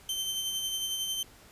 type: tone with tremolo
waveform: sawtooth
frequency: 3103 Hz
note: G7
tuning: 18 cents flat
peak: -26 dBFS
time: 0.09-1.23 s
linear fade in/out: 2 ms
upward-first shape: sine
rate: 11 Hz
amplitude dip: 35%
effects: pink hiss -55 dBFS RMS until 1.51 s + resampled to 32000 Hz